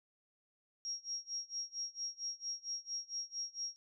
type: tone with tremolo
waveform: sine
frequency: 5600 Hz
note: F8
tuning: 4 cents sharp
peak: -36 dBFS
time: 0.85-3.76 s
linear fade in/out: 0 ms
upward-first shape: sine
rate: 4.4 Hz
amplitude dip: 95%
effects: none